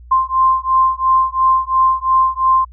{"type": "beating tone pair", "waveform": "sine", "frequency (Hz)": [1046.5, 1049.4], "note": ["C6", "C6"], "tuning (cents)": [0, 5], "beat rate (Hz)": 2.9, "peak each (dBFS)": -14, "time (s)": [0.11, 2.65], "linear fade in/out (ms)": 10, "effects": ["added 60 Hz sine -36 dBFS peak until 2.72 s"]}